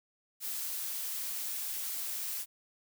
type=noise; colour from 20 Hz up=blue; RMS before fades=-37 dBFS; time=0.4-2.46 s; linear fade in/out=50 ms; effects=none